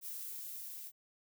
violet noise with level ramp, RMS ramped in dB -43 to -47 dBFS, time 0.01-0.92 s, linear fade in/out 50 ms, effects none

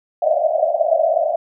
pink band-pass noise, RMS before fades -17 dBFS, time 0.22-1.36 s, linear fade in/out 5 ms, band 600 to 690 Hz, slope 96 dB/octave, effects none

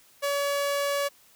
sawtooth tone, 567 Hz, C#5, 39 cents sharp, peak -21 dBFS, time 0.22-1.09 s, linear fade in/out 20 ms, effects white hiss -58 dBFS RMS until 1.35 s

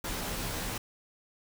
pink noise with comb filter, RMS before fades -35 dBFS, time 0.04-0.78 s, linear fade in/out 5 ms, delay 14 ms, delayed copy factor -1, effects none

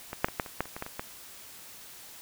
clicks, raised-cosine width 0.5 ms, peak -20 / -7 / -21 / -12 / -26 / -12 / -29 / -22 / -18 / -24 / -18 dBFS, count 11, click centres 0.131 / 0.245 / 0.285 / 0.398 / 0.462 / 0.606 / 0.656 / 0.765 / 0.824 / 0.864 / 0.995 s, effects white hiss -48 dBFS RMS until 2.21 s

